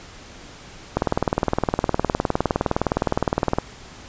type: click train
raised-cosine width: 1 ms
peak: -4 dBFS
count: 52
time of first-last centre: 0.97-3.585 s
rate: 19.5 Hz
effects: pink hiss -42 dBFS RMS until 4.08 s + resampled to 16000 Hz